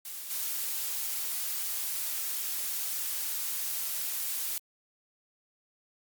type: noise with level steps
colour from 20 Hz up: blue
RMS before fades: -40 / -33 dBFS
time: 0.05-4.58 s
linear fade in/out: 2 ms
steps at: 0.3 s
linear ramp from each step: 10 ms
effects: Opus 48 kbps